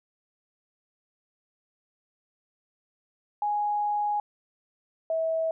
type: tone pair in turn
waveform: sine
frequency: 830.6 / 648.3 Hz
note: G#5 / E5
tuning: 0 / -29 cents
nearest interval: major third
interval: 429 cents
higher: first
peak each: -24 dBFS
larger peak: neither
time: 3.42-4.2 / 5.1-5.51 s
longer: first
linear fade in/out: 2 ms
effects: none